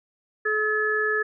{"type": "harmonic tone", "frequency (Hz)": 428.7, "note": "A4", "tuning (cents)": -45, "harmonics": [1, 3, 4], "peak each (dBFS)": [-26, -30, -23], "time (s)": [0.45, 1.23], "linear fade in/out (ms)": 10, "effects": []}